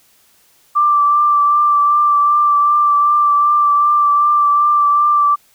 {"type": "tone with vibrato", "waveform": "sine", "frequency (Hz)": 1174.7, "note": "D6", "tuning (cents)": 0, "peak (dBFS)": -9, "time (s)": [0.75, 5.36], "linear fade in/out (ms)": 20, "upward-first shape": "triangle", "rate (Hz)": 2.6, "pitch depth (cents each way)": 21, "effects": ["white hiss -53 dBFS RMS until 5.54 s"]}